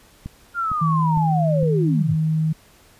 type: click train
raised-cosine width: 5 ms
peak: -18 dBFS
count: 4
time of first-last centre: 0.26-1.63 s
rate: 2.19 Hz
type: linear sweep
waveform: sine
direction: down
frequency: 1418 to 71.2 Hz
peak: -20 dBFS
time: 0.54-2.16 s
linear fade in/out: 50 ms
type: tone with pitch glide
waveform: sine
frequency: 160 to 157.62 Hz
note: D#3 to D#3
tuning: +49 to +23 cents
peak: -17 dBFS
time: 0.81-2.53 s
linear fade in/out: 10 ms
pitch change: -26 cents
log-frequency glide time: 1.02-1.62 s
effects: pink hiss -52 dBFS RMS until 2.99 s + resampled to 32000 Hz